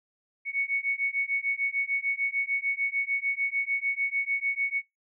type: beating tone pair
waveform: sine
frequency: 2217 / 2223.7 Hz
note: C#7 / C#7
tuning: 0 / +5 cents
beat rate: 6.7 Hz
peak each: -29 dBFS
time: 0.45-4.82 s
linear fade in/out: 50 ms
effects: noise-tail reverb RT60 0.2 s tail -25 dB re dry